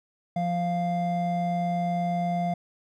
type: tone pair together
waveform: triangle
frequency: 174.61 / 697 Hz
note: F3 / F5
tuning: 0 / -4 cents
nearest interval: 2 octaves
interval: 2396 cents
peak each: -25 dBFS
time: 0.36-2.54 s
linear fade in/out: 5 ms
effects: none